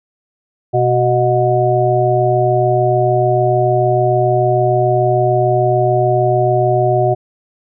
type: harmonic tone with a mistuned harmonic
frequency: 124.2 Hz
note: B2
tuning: 10 cents sharp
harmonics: 1 / 3 / 5 / 6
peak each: -16 / -16 / -16 / -16 dBFS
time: 0.73-7.15 s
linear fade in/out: 20 ms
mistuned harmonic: 6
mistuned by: -41 cents
effects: none